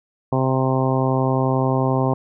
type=harmonic tone; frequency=131.3 Hz; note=C3; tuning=6 cents sharp; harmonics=1 / 2 / 3 / 4 / 5 / 6 / 7 / 8; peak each=-20 / -23 / -25 / -26 / -27 / -28 / -28 / -29 dBFS; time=0.32-2.14 s; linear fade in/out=5 ms; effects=none